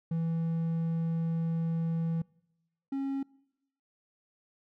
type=tone pair in turn; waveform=triangle; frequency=164.81 / 273 Hz; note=E3 / C#4; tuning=0 / -26 cents; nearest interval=major sixth; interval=874 cents; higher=second; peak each=-26 / -28 dBFS; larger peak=first; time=0.11-2.22 / 2.92-3.23 s; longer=first; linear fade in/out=5 ms; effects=noise-tail reverb RT60 0.9 s tail -25 dB re dry